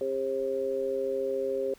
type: harmonic tone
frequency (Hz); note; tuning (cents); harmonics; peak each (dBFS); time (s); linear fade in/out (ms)
133.9; C3; +40; 2 / 3 / 4; -41 / -30 / -30; 0.01-1.74; 2
effects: pink hiss -58 dBFS RMS until 1.78 s

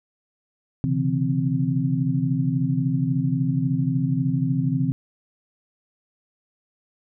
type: tone cluster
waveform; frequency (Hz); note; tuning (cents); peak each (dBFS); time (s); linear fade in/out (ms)
sine; 129.9 / 142.7 / 166.4 / 260.5; C3 / D3 / E3 / C4; -12 / -49 / +17 / -7; -25; 0.84-4.92; 0
effects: none

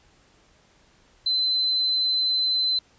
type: tone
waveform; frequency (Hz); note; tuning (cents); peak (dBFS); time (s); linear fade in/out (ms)
sine; 4056; B7; +45; -20; 1.26-2.79; 5
effects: pink hiss -59 dBFS RMS until 2.98 s + resampled to 16000 Hz

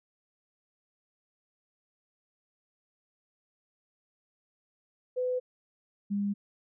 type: tone pair in turn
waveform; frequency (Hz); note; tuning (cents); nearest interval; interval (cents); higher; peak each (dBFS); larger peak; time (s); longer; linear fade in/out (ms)
sine; 503 / 202.1; B4 / G#3; +32 / -47; octave + major third; 1579; first; -27; neither; 5.16-5.4 / 6.1-6.34; neither; 20
effects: none

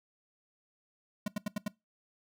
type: tone bursts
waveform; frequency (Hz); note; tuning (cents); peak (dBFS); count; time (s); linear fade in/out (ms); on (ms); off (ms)
square; 207.7; G#3; 0; -31; 5; 1.26-1.681; 5; 21; 79
effects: noise-tail reverb RT60 0.2 s tail -21 dB re dry

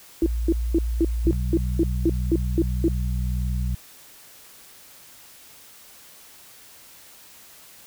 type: tone bursts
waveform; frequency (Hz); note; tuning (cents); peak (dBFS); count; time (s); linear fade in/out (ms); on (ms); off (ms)
sine; 330.6; E4; +5; -16; 11; 0.22-2.882; 2; 42; 220
type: tone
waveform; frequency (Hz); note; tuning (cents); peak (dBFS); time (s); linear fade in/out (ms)
sine; 57.8; A#1; -14; -22; 0.23-1.33; 0
type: harmonic tone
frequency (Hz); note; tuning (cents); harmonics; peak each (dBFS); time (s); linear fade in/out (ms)
61.8; B1; +2; 1 / 2 / 3; -23 / -29 / -33; 1.25-3.75; 5
effects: white hiss -48 dBFS RMS until 7.86 s

